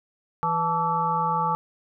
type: harmonic tone with a mistuned harmonic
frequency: 164.7 Hz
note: E3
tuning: 1 cent flat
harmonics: 1 / 3 / 5 / 7 / 8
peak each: -31 / -35 / -24 / -26 / -32 dBFS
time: 0.43-1.55 s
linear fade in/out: 0 ms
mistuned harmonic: 5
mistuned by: +100 cents
effects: none